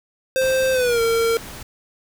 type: tone with pitch glide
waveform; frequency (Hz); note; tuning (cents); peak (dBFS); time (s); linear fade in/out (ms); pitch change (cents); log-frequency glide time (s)
square; 523.3 to 458.2; C5 to A#4; 0 to -30; -17; 0.36-1.37; 0; -230; 0.72-1.01
type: noise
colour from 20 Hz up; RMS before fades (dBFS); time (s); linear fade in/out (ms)
pink; -36; 0.41-1.63; 5
effects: none